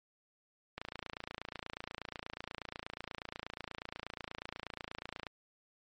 click train, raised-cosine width 0.3 ms, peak -24 dBFS, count 128, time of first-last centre 0.78-5.268 s, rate 28.3 Hz, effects MP3 48 kbps

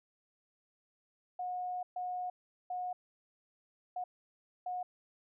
sine tone bursts at uneven times, 725 Hz, F#5, 35 cents flat, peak -35 dBFS, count 5, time 1.39-1.83 / 1.96-2.3 / 2.7-2.93 / 3.96-4.04 / 4.66-4.83 s, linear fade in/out 5 ms, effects none

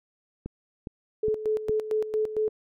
click train, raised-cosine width 3 ms, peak -21 dBFS, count 4, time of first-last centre 0.46-1.695 s, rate 2.43 Hz
sine tone with tremolo, 431.6 Hz, A4, 33 cents flat, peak -22 dBFS, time 1.23-2.49 s, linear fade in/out 5 ms, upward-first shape square, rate 4.4 Hz, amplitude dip 70%
effects none

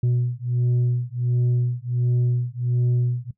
sine beating tone pair, 121.7 / 123.1 Hz, B2 / B2, -25 / -5 cents, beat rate 1.4 Hz, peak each -20 dBFS, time 0.03-3.31 s, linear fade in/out 5 ms, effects noise-tail reverb RT60 0.1 s tail -18 dB re dry + tanh soft clip ceiling -16 dBFS

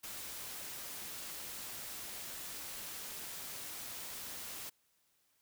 white noise, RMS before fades -45 dBFS, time 0.03-4.7 s, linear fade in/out 10 ms, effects white hiss -75 dBFS RMS until 5.41 s

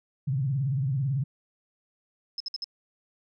sine tone with vibrato, 134.8 Hz, C#3, 48 cents flat, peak -24 dBFS, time 0.27-1.24 s, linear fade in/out 10 ms, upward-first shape triangle, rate 18 Hz, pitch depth 200 cents each way
sine tone bursts, 5180 Hz, E8, 31 cents flat, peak -30 dBFS, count 4, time 2.38-2.643 s, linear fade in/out 2 ms, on 23 ms, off 57 ms
effects none

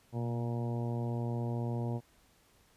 harmonic tone with a mistuned harmonic, 118 Hz, A#2, 22 cents sharp, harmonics 1 / 2 / 3 / 4 / 5 / 6 / 7 / 8, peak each -33 / -39 / -43 / -45 / -47 / -49 / -50 / -51 dBFS, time 0.12-2.01 s, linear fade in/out 50 ms, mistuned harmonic 1, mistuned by +39 cents, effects pink hiss -66 dBFS RMS until 2.76 s + resampled to 32000 Hz

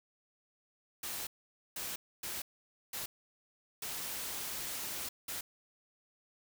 white noise bursts at uneven times, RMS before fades -40 dBFS, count 6, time 1.03-1.27 / 1.76-1.96 / 2.23-2.42 / 2.93-3.06 / 3.82-5.09 / 5.28-5.41 s, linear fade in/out 5 ms, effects none

